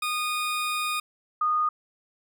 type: tone pair in turn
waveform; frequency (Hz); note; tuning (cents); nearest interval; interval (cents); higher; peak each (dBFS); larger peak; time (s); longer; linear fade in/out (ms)
20% pulse / sine; 1231 / 1231; D#6 / D#6; -19 / -19; unison; 0; neither; -21; neither; 0.02-1 / 1.41-1.69; first; 5
effects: none